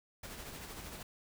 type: noise with tremolo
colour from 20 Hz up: pink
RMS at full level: -45 dBFS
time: 0.23-1.03 s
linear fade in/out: 5 ms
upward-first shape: sine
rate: 13 Hz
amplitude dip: 40%
effects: none